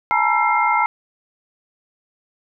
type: tone cluster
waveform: sine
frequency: 844 / 907 / 969 / 1342 / 2114 Hz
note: G#5 / A#5 / B5 / E6 / C7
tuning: +28 / -48 / -33 / +31 / +17 cents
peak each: -21 dBFS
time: 0.11-0.86 s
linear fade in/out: 0 ms
effects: none